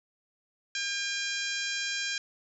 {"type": "harmonic tone with a mistuned harmonic", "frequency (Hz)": 804, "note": "G5", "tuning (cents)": 44, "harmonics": [2, 3, 4, 5, 6, 7, 8, 9], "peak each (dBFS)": [-35, -37, -38, -39, -40, -40, -41, -42], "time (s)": [0.75, 2.18], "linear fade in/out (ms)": 2, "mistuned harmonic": 7, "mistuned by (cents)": -35, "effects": []}